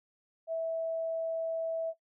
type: tone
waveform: sine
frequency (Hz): 654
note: E5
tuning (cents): -14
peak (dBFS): -30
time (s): 0.47-1.94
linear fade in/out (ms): 50
effects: noise-tail reverb RT60 0.1 s tail -19 dB re dry